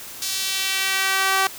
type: tone with high-pass filter sweep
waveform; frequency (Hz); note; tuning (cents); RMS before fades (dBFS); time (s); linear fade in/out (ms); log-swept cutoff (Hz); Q
sawtooth; 384.9; G4; -32; -22; 0.22-1.47; 2; 4900 to 970; 1.2
effects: white hiss -37 dBFS RMS until 1.58 s